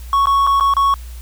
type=tone with dropouts; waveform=triangle; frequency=1109 Hz; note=C#6; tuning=in tune; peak=-9 dBFS; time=0.13-0.94 s; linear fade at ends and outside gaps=1 ms; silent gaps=0.257-0.27 / 0.467-0.472 / 0.599-0.608 / 0.738-0.767 s; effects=added 60 Hz sine -29 dBFS peak until 1.21 s + white hiss -44 dBFS RMS until 1.21 s